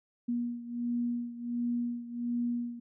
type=beating tone pair; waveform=sine; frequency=239 / 240.4 Hz; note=A#3 / B3; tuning=+43 / -46 cents; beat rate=1.4 Hz; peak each=-32 / -36 dBFS; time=0.28-2.8 s; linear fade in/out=10 ms; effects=none